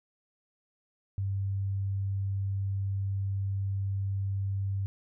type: tone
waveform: sine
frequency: 98 Hz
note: G2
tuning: in tune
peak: -28 dBFS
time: 1.18-4.86 s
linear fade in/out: 0 ms
effects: none